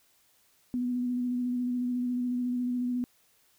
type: tone with vibrato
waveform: sine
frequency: 246.9 Hz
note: B3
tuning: in tune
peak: -27 dBFS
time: 0.74-3.04 s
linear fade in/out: 0 ms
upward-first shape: square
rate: 14 Hz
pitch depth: 16 cents each way
effects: white hiss -66 dBFS RMS until 3.58 s